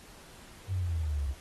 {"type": "exponential sweep", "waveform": "sine", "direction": "down", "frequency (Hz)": [98, 65.4], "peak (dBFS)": -28, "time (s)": [0.67, 1.35], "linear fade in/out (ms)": 50, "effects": ["pink hiss -53 dBFS RMS until 1.4 s", "AAC 32 kbps"]}